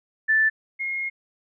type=tone pair in turn; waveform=sine; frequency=1760 / 2148 Hz; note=A6 / C7; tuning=0 / +45 cents; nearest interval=minor third; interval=345 cents; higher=second; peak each=-16 / -25 dBFS; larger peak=first; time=0.28-0.5 / 0.79-1.1 s; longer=second; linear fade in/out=20 ms; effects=none